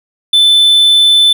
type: tone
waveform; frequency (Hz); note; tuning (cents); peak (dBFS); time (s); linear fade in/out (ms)
triangle; 3520; A7; 0; -3; 0.33-1.33; 5
effects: none